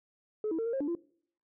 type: tone with pitch steps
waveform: sine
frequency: 428 / 324.5 / 453.1 / 463.7 / 537 / 289.7 / 341.1 Hz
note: A4 / E4 / A#4 / A#4 / C5 / D4 / F4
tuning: -48 / -27 / -49 / -9 / +45 / -24 / -41 cents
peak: -28 dBFS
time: 0.44-0.951 s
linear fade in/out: 2 ms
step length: 73 ms
effects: noise-tail reverb RT60 0.6 s tail -23 dB re dry + tanh soft clip ceiling -26 dBFS